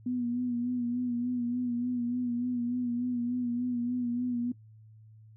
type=tone with vibrato; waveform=sine; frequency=243.8 Hz; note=B3; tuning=22 cents flat; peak=-28 dBFS; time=0.06-4.52 s; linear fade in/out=5 ms; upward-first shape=sine; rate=3.4 Hz; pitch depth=43 cents each way; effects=noise-tail reverb RT60 0.1 s tail -17 dB re dry + added 109 Hz sine -51 dBFS peak until 5.36 s